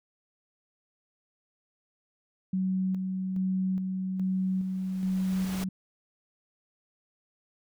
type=tone with tremolo; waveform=sine; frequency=187.7 Hz; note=F#3; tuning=25 cents sharp; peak=-25 dBFS; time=2.53-5.69 s; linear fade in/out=5 ms; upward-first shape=square; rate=1.2 Hz; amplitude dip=35%
type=noise with exponential growth; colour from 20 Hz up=pink; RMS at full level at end=-37 dBFS; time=4.16-5.64 s; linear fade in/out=1 ms; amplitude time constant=320 ms
effects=none